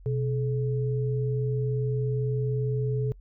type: tone pair together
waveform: sine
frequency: 127.3 / 428.2 Hz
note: C3 / A4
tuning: -47 / -47 cents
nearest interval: octave + major sixth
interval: 2100 cents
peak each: -25 / -31 dBFS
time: 0.06-3.12 s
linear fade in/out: 0 ms
effects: noise-tail reverb RT60 0.1 s tail -26 dB re dry + added 45 Hz sine -46 dBFS peak until 3.2 s